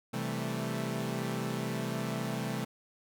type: chord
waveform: sawtooth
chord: A minor seventh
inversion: first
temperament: equal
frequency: 130.81 / 164.81 / 196 / 220 Hz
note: C3 / E3 / G3 / A3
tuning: 0 / 0 / 0 / 0 cents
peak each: -33 / -35 / -36 / -33 dBFS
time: 0.13-2.65 s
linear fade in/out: 10 ms
effects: none